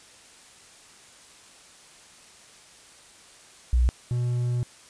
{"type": "tone pair in turn", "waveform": ["sine", "triangle"], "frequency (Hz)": [61, 122], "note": ["B1", "B2"], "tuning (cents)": [-21, -21], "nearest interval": "octave", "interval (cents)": 1200, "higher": "second", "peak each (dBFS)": [-17, -21], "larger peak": "first", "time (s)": [[3.73, 3.89], [4.11, 4.63]], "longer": "second", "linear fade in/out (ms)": 0, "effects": ["white hiss -51 dBFS RMS until 4.89 s", "resampled to 22050 Hz"]}